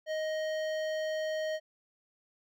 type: tone with hard clipping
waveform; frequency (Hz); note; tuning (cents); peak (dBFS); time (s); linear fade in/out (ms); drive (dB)
sine; 625; D#5; +8; -33; 0.06-1.6; 50; 14
effects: none